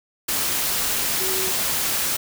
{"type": "tone in noise", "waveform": "sine", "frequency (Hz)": 377.2, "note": "F#4", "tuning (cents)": 33, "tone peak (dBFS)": -29, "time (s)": [1.2, 1.52], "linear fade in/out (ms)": 10, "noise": "white", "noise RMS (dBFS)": -23, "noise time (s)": [0.28, 2.17], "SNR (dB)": -9, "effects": []}